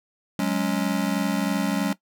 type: chord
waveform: square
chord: F# suspended second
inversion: none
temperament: just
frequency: 185 / 208.1 / 277.5 Hz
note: F#3 / G#3 / C#4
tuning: 0 / +4 / +2 cents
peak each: -27 dBFS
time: 0.39-1.93 s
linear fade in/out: 2 ms
effects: noise-tail reverb RT60 0.1 s tail -17 dB re dry

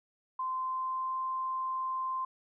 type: tone with pitch glide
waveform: sine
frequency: 1036 to 1043.2 Hz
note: C6 to C6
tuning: -17 to -5 cents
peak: -31 dBFS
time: 0.39-2.25 s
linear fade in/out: 5 ms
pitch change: +12 cents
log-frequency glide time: 0.59-1.17 s
effects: none

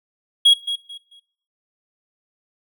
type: tone with echo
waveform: triangle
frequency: 3309 Hz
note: G#7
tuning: 7 cents flat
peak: -7 dBFS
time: 0.45-0.54 s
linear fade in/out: 10 ms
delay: 220 ms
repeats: 3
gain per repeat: -12 dB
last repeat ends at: 1.2 s
effects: noise-tail reverb RT60 0.7 s tail -23 dB re dry

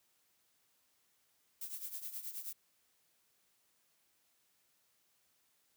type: noise with tremolo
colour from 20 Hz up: violet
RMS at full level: -41 dBFS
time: 1.61-2.53 s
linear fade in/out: 5 ms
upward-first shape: triangle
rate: 9.4 Hz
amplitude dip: 80%
effects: white hiss -75 dBFS RMS until 5.76 s + high-pass 60 Hz 12 dB/octave

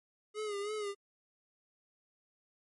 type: tone with vibrato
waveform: square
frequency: 415.3 Hz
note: G#4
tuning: in tune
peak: -36 dBFS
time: 0.34-0.95 s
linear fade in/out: 50 ms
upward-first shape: sine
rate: 3.1 Hz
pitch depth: 65 cents each way
effects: MP3 48 kbps

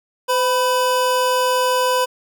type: tone pair together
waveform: square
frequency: 509.6 / 992 Hz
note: C5 / B5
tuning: -46 / +7 cents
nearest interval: octave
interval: 1153 cents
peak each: -19 / -19 dBFS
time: 0.28-2.06 s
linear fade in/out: 20 ms
effects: none

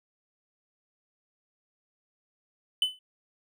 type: tone with exponential decay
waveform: triangle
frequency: 3018 Hz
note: F#7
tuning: 34 cents sharp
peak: -17 dBFS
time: 2.82-2.99 s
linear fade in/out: 2 ms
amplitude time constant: 36 ms
effects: none

